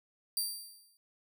15% pulse tone with exponential decay, 4699 Hz, D8, in tune, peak -22 dBFS, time 0.37-0.97 s, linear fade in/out 1 ms, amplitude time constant 130 ms, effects none

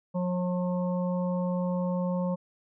harmonic tone, 179.8 Hz, F#3, 49 cents flat, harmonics 1 / 3 / 5 / 6, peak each -27 / -32 / -40 / -43 dBFS, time 0.14-2.36 s, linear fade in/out 20 ms, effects none

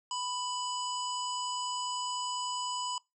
harmonic tone with a mistuned harmonic, 993 Hz, B5, 9 cents sharp, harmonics 1 / 3 / 5 / 7 / 8, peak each -35 / -40 / -42 / -43 / -44 dBFS, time 0.11-2.98 s, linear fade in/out 2 ms, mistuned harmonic 8, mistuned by -19 cents, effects noise-tail reverb RT60 0.2 s tail -23 dB re dry

